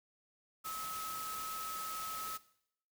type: tone in noise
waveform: sine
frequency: 1288 Hz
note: E6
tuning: 41 cents flat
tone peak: -41 dBFS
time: 0.64-2.38 s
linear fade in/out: 20 ms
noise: white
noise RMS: -45 dBFS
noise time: 0.64-2.38 s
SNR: +1 dB
effects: noise-tail reverb RT60 0.7 s tail -17 dB re dry